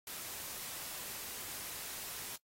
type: noise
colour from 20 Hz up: white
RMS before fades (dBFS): -44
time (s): 0.07-2.36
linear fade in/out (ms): 2
effects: noise-tail reverb RT60 0.1 s tail -19 dB re dry + AAC 48 kbps